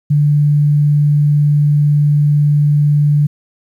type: tone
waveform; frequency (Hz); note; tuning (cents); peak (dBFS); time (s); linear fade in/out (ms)
sine; 147; D3; +2; -8; 0.1-3.27; 10
effects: 8-bit